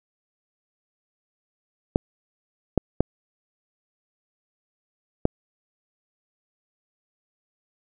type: clicks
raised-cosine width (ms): 2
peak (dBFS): -4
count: 4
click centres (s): 1.959 / 2.777 / 3.006 / 5.254
effects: none